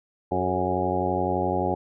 harmonic tone with a mistuned harmonic, 91.7 Hz, F#2, 15 cents flat, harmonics 1 / 2 / 3 / 4 / 5 / 6 / 7 / 8 / 9, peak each -32 / -32 / -32 / -29 / -33 / -31 / -34 / -30 / -29 dBFS, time 0.31-1.75 s, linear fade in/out 10 ms, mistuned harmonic 5, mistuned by -51 cents, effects none

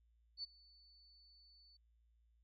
sine tone with ADSR envelope, 4490 Hz, C#8, 21 cents sharp, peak -40 dBFS, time 0.37-1.77 s, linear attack 65 ms, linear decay 18 ms, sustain -24 dB, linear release 5 ms, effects added 57 Hz sine -70 dBFS peak until 2.43 s + AAC 64 kbps

